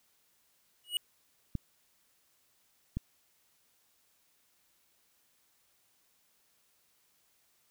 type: tone with exponential growth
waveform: square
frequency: 2908 Hz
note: F#7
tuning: 31 cents flat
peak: -26 dBFS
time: 0.84-0.97 s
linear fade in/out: 1 ms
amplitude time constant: 27 ms
type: clicks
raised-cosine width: 5 ms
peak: -21 dBFS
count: 2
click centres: 1.553 / 2.97 s
effects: white hiss -71 dBFS RMS until 7.7 s